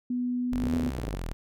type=tone with pitch glide; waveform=sine; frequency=246.9 to 248.5 Hz; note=B3 to B3; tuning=0 to +11 cents; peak=-26 dBFS; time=0.1-0.9 s; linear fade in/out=5 ms; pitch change=+11 cents; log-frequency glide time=0.38-0.57 s
type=exponential two-way sweep; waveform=sawtooth; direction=up then down; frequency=36.49 to 86.9 to 36.49 Hz; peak=-28 dBFS; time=0.52-1.33 s; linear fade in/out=0 ms; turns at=0.74 s
type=clicks; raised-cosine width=2 ms; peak=-20 dBFS; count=12; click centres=0.637 / 0.668 / 0.736 / 0.767 / 0.798 / 0.834 / 0.867 / 0.951 / 0.988 / 1.04 / 1.081 / 1.14 s
effects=none